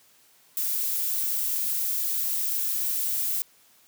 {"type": "noise", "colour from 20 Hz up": "violet", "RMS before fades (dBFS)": -27, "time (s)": [0.57, 3.42], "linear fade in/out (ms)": 0, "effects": ["white hiss -59 dBFS RMS until 3.87 s", "high-pass 100 Hz 12 dB/octave"]}